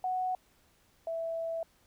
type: tone pair in turn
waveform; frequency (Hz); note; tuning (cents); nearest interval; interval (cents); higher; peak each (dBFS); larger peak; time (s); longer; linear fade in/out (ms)
sine; 740 / 659.3; F#5 / E5; 0 / 0; major second; 200; first; -29 / -32; first; 0.04-0.35 / 1.07-1.63; second; 2
effects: pink hiss -67 dBFS RMS until 1.86 s